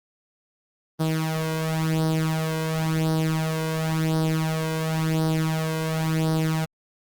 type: tone with flanger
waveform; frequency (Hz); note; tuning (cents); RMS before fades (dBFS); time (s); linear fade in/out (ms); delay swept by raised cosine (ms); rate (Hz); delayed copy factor
sawtooth; 159.2; D#3; +40; -24; 0.99-6.66; 20; 0.2 to 2; 0.94; +0.7
effects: Opus 24 kbps